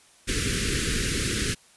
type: band-stop noise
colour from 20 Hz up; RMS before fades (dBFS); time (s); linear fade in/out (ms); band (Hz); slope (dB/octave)
pink; -26; 0.27-1.55; 20; 460 to 1400; 48
effects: white hiss -56 dBFS RMS until 1.76 s + resampled to 24000 Hz